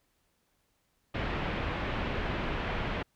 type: low-pass noise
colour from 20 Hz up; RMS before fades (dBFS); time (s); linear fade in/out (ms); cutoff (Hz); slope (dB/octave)
pink; -33; 1.14-3.03; 10; 3000; 24
effects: pink hiss -74 dBFS RMS until 3.15 s